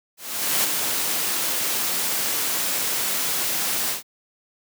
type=noise with ADSR envelope; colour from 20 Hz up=white; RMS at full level=-20 dBFS; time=0.17-4.03 s; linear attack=470 ms; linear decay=11 ms; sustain=-4 dB; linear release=130 ms; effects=high-pass 150 Hz 12 dB/octave